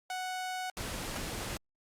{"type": "tone", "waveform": "sawtooth", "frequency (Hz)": 740, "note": "F#5", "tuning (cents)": 0, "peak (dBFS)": -31, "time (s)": [0.1, 0.7], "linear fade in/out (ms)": 2}
{"type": "noise", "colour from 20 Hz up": "pink", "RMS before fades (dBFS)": -38, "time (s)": [0.77, 1.57], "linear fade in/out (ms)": 0}
{"type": "noise with exponential decay", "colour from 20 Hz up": "pink", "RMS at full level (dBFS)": -37, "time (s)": [1.16, 1.25], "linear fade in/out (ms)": 0, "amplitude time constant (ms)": 19}
{"effects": ["low-pass 12000 Hz 12 dB/octave", "Opus 48 kbps"]}